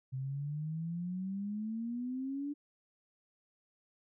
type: exponential sweep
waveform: sine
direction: up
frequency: 129.1 to 292.9 Hz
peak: -35 dBFS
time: 0.12-2.54 s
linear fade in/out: 20 ms
effects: none